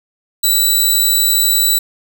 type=tone; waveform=10% pulse; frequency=3951 Hz; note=B7; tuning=in tune; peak=-3 dBFS; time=0.43-1.79 s; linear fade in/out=10 ms; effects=none